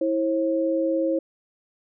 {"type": "tone pair together", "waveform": "sine", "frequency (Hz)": [326.4, 537], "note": ["E4", "C5"], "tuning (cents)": [-17, 45], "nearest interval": "major sixth", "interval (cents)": 862, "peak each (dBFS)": -23, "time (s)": [0.01, 1.19], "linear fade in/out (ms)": 5, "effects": []}